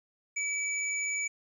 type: tone pair together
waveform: sine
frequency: 2300 / 6892 Hz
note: D7 / A8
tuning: -37 / -37 cents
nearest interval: octave + perfect fifth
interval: 1900 cents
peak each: -31 / -34 dBFS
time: 0.36-1.28 s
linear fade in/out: 10 ms
effects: 11-bit